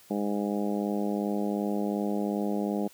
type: harmonic tone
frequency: 102.7 Hz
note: G#2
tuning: 19 cents flat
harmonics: 2 / 3 / 4 / 5 / 6 / 7 / 8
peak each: -29 / -33 / -35 / -37 / -39 / -40 / -41 dBFS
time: 0.1-2.88 s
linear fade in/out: 10 ms
effects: white hiss -56 dBFS RMS until 2.93 s + high-pass 60 Hz 12 dB/octave